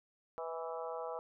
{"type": "harmonic tone with a mistuned harmonic", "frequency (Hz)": 164.81, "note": "E3", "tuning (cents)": 0, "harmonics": [3, 4, 5, 6, 7, 8], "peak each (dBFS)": [-42, -44, -46, -48, -49, -50], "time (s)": [0.38, 1.19], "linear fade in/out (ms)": 0, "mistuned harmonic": 4, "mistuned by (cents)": -31, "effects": []}